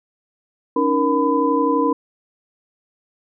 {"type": "tone cluster", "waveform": "sine", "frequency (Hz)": [280.6, 312.4, 471.6, 1004], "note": ["C#4", "D#4", "A#4", "B5"], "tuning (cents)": [21, 7, 20, 28], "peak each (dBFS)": [-20, -22, -20, -20], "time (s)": [0.76, 1.93], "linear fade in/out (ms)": 5, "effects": []}